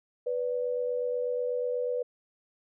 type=tone pair together; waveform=sine; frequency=493.9 / 582.1 Hz; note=B4 / D5; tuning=0 / -15 cents; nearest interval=minor third; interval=285 cents; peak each=-28 / -35 dBFS; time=0.26-2.03 s; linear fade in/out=10 ms; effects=none